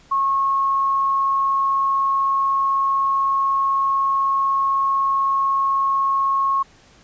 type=tone; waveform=sine; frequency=1091 Hz; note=C#6; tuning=28 cents flat; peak=-16 dBFS; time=0.11-6.63 s; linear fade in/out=10 ms; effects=pink hiss -51 dBFS RMS until 7.03 s + resampled to 16000 Hz